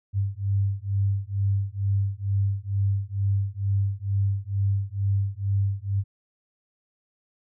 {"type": "beating tone pair", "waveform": "sine", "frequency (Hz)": [98, 100.2], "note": ["G2", "G2"], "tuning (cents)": [0, 38], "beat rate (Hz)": 2.2, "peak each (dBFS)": [-25, -25], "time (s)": [0.13, 6.04], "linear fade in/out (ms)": 50, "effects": []}